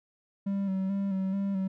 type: tone with vibrato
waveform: triangle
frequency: 194 Hz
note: G3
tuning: 18 cents flat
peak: -25 dBFS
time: 0.46-1.68 s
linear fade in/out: 10 ms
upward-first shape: square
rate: 2.3 Hz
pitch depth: 32 cents each way
effects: none